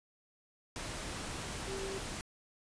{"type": "tone in noise", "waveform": "sine", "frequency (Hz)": 388, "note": "G4", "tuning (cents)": -18, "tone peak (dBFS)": -39, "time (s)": [1.68, 1.98], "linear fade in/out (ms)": 0, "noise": "pink", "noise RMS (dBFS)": -41, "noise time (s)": [0.76, 2.21], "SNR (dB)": -1, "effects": ["resampled to 22050 Hz"]}